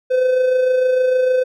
triangle tone with amplitude modulation, 510 Hz, C5, 44 cents flat, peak -9 dBFS, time 0.1-1.44 s, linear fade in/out 20 ms, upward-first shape sine, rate 26.6 Hz, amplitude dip 40%, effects none

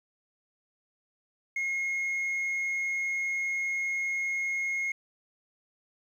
sine tone, 2155 Hz, C#7, 49 cents flat, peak -25 dBFS, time 1.56-4.92 s, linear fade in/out 5 ms, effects tanh soft clip ceiling -27 dBFS + 10-bit

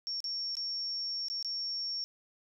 sine tone with dropouts, 5490 Hz, F8, 31 cents flat, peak -33 dBFS, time 0.07-2.04 s, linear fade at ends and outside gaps 0 ms, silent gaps 0.204-0.242 / 0.553-0.569 / 1.284-1.3 / 1.427-1.447 s, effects none

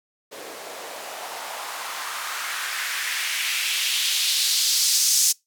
blue noise with band-pass filter sweep, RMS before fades -25 dBFS, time 0.31-5.33 s, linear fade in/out 20 ms, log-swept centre 420 to 6300 Hz, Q 1.9, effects noise-tail reverb RT60 0.2 s tail -25 dB re dry

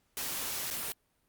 white noise with dropouts, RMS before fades -36 dBFS, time 0.17-0.92 s, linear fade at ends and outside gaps 0 ms, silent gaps 0.703-0.71 s, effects pink hiss -74 dBFS RMS until 1.28 s + Opus 48 kbps

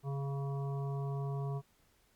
harmonic tone with a mistuned harmonic, 138.59 Hz, C#3, in tune, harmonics 1 / 3 / 5 / 7 / 8, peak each -34 / -44 / -48 / -51 / -52 dBFS, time 0.03-1.62 s, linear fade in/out 50 ms, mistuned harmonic 8, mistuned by +34 cents, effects pink hiss -70 dBFS RMS until 2.15 s + MP3 96 kbps

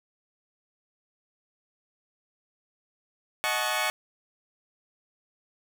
15% pulse chord, D# half-diminished seventh, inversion none, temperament equal with one note detuned, 622.3 / 740 / 863.4 / 1108.7 Hz, D#5 / F#5 / A5 / C#6, 0 / 0 / -33 / 0 cents, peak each -25 dBFS, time 3.44-3.9 s, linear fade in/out 0 ms, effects none

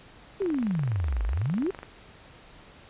sine exponential two-way sweep, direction down then up, 415.3 to 48.21 to 415.3 Hz, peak -24 dBFS, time 0.4-1.71 s, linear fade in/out 10 ms, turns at 1.25 s
click train, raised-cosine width 0.5 ms, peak -24 dBFS, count 35, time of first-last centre 0.42-1.831 s, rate 24.1 Hz
effects pink hiss -51 dBFS RMS until 2.89 s + resampled to 8000 Hz

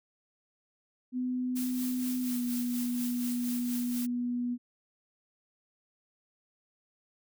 sine tone with pitch glide, 251.6 to 243.7 Hz, B3 to B3, +32 to -23 cents, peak -29 dBFS, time 1.12-4.58 s, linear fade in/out 50 ms, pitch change -55 cents, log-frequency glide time 2.23-2.39 s
blue noise with tremolo, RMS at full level -39 dBFS, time 1.55-4.07 s, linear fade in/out 20 ms, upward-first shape sine, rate 4.2 Hz, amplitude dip 50%
effects none

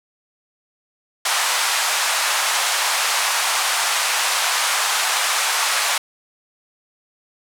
pink band-pass noise, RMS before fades -20 dBFS, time 1.25-5.98 s, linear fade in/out 5 ms, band 790 to 11000 Hz, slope 24 dB/octave, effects none

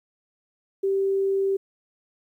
sine tone, 390 Hz, G4, 9 cents flat, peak -20 dBFS, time 0.83-1.57 s, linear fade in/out 10 ms, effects 10-bit

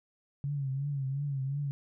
sine tone with vibrato, 138.59 Hz, C#3, in tune, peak -30 dBFS, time 0.44-1.71 s, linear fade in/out 0 ms, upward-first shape triangle, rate 2.8 Hz, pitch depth 93 cents each way, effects none

